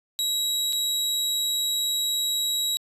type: tone with dropouts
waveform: sawtooth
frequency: 3861 Hz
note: B7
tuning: 40 cents flat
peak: -20 dBFS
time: 0.19-2.77 s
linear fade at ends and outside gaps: 0 ms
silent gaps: 0.725-0.73 s
effects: resampled to 32000 Hz